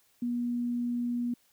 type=tone; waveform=sine; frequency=241 Hz; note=B3; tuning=42 cents flat; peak=-28 dBFS; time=0.22-1.34 s; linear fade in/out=5 ms; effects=white hiss -67 dBFS RMS until 1.52 s